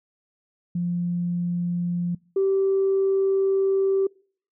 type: tone pair in turn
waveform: sine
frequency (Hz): 174.61 / 388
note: F3 / G4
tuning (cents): 0 / -18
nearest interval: octave + major second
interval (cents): 1382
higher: second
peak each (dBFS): -22 / -17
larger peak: second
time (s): 0.75-2.15 / 2.36-4.07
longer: second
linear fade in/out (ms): 5
effects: noise-tail reverb RT60 0.5 s tail -26 dB re dry + tanh soft clip ceiling -14 dBFS